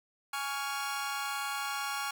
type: chord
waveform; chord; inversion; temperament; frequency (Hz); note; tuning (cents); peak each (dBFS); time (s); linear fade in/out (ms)
sawtooth; Db major; second; equal with one note detuned; 830.6 / 1117.7 / 1396.9; Ab5 / Db6 / F6; 0 / +14 / 0; -34; 0.33-2.11; 5
effects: none

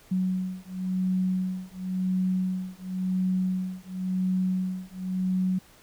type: beating tone pair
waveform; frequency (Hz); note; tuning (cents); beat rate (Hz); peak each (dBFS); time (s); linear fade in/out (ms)
sine; 185 / 185.94; F#3 / F#3; 0 / +9; 0.94; -28; 0.11-5.59; 10
effects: pink hiss -55 dBFS RMS until 5.82 s

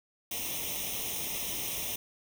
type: noise with comb filter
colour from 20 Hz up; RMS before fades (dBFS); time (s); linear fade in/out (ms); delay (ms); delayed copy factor
white; -35; 0.31-1.96; 5; 0.33; +0.85
effects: none

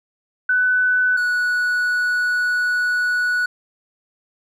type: tone pair in turn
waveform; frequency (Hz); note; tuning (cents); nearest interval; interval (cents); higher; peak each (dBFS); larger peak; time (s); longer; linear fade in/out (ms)
sine / triangle; 1499 / 1471.5; F#6 / F#6; +22 / -10; unison; 32; first; -14 / -15; first; 0.49-1.17 / 1.17-3.46; second; 5
effects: none

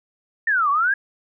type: exponential two-way sweep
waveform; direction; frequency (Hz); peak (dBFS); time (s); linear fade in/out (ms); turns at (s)
sine; down then up; 1844 to 1100 to 1675; -16; 0.47-0.94; 5; 0.7
effects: none

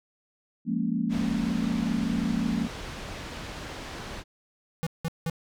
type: chord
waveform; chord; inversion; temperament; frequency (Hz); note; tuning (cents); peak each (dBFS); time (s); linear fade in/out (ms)
sine; Bb minor seventh; second; equal; 174.61 / 207.7 / 233.1 / 277.2; F3 / Ab3 / Bb3 / Db4; 0 / 0 / 0 / 0; -31 / -30 / -28 / -33; 0.65-2.69; 50
type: low-pass noise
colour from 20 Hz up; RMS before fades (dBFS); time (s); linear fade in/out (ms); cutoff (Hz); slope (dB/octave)
pink; -38; 1.09-4.24; 50; 5000; 12
type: tone bursts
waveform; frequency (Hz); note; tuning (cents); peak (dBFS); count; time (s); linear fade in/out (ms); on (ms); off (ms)
square; 164.5; E3; -3; -27; 3; 4.83-5.298; 0; 36; 180
effects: none

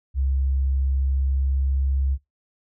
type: tone with pitch glide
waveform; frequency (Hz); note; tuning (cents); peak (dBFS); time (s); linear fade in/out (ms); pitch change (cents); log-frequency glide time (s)
sine; 67.2 to 67.63; C2 to C#2; +47 to -42; -19; 0.14-2.18; 50; +11; 1.03-1.85
effects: noise-tail reverb RT60 0.2 s tail -22 dB re dry

